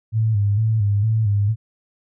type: tone with vibrato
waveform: sine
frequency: 106.2 Hz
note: G#2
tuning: 39 cents sharp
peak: -15 dBFS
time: 0.12-1.56 s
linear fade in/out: 50 ms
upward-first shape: square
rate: 2.2 Hz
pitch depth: 73 cents each way
effects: none